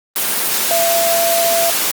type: tone in noise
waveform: sine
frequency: 676 Hz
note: E5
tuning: 43 cents sharp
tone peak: -14 dBFS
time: 0.71-1.7 s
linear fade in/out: 0 ms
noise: white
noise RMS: -17 dBFS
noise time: 0.16-1.91 s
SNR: 0 dB
effects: high-pass 200 Hz 12 dB/octave + Opus 32 kbps